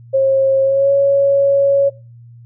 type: tone with pitch glide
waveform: sine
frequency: 538 to 556.3 Hz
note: C5 to C#5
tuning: +48 to +6 cents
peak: -9 dBFS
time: 0.13-1.9 s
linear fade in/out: 20 ms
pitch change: +58 cents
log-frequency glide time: 0.63-0.91 s
effects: noise-tail reverb RT60 0.3 s tail -18 dB re dry + added 118 Hz sine -37 dBFS peak until 2.45 s